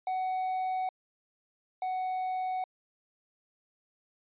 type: tone pair in turn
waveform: triangle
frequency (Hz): 747 / 743.9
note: F#5 / F#5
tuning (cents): +16 / +9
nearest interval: unison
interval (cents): 7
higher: first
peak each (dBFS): -27 / -28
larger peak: first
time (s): 0.07-0.89 / 1.82-2.64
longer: neither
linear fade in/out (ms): 2
effects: resampled to 8000 Hz